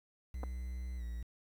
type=tone with pitch glide; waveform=triangle; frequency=62.3 to 58.46 Hz; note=B1 to A#1; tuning=+16 to +6 cents; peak=-36 dBFS; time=0.34-1.23 s; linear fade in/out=5 ms; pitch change=-110 cents; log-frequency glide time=0.97-1.03 s
type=clicks; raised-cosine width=1 ms; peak=-29 dBFS; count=2; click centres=0.433 / 0.437 s
effects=10-bit